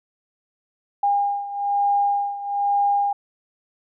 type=beating tone pair; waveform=sine; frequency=808 / 809.1 Hz; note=G#5 / G#5; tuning=-48 / -45 cents; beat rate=1.1 Hz; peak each=-20 / -24 dBFS; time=1.03-3.13 s; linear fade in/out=5 ms; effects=none